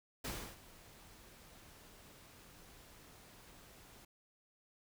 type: noise with ADSR envelope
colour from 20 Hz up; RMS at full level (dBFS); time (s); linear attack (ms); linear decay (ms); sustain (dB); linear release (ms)
pink; -41; 0.24-4.05; 9; 310; -18; 5
effects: none